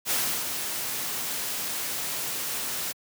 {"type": "noise with ADSR envelope", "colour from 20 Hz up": "white", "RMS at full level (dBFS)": -25, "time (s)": [0.05, 2.93], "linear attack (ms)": 56, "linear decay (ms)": 330, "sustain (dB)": -6, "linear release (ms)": 20, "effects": ["high-pass 100 Hz 12 dB/octave"]}